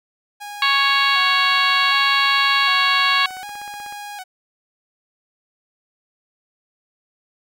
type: tone with vibrato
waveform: sawtooth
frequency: 784 Hz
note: G5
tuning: in tune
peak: -27 dBFS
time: 0.4-4.24 s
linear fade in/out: 20 ms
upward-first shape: square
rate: 0.66 Hz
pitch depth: 83 cents each way
type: harmonic tone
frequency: 554.4 Hz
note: C#5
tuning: in tune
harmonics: 2 / 3 / 4 / 5 / 6 / 7 / 8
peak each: -19 / -21 / -22 / -23 / -24 / -24 / -25 dBFS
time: 0.62-3.26 s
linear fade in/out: 2 ms
type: click train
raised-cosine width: 0.5 ms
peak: -27 dBFS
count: 50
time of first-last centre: 0.9-3.925 s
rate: 16.2 Hz
effects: none